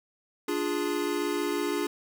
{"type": "chord", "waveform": "square", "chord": "D diminished", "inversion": "none", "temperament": "equal", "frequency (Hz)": [293.7, 349.2, 415.3], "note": ["D4", "F4", "Ab4"], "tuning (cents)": [0, 0, 0], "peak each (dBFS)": -32, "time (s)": [0.48, 1.87], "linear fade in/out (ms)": 5, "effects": ["9-bit"]}